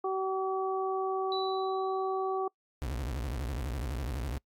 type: harmonic tone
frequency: 380.9 Hz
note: G4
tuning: 50 cents flat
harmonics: 1 / 2 / 3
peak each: -31 / -34 / -36 dBFS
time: 0.04-2.48 s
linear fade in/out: 5 ms
type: tone with exponential decay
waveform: sine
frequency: 3951 Hz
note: B7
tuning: in tune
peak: -34 dBFS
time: 1.32-2.38 s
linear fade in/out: 1 ms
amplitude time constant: 230 ms
type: tone with vibrato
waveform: 35% pulse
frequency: 64 Hz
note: C2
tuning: 38 cents flat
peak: -31 dBFS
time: 2.82-4.38 s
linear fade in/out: 0 ms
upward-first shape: sine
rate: 12 Hz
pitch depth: 290 cents each way
effects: noise-tail reverb RT60 0.1 s tail -25 dB re dry + AAC 64 kbps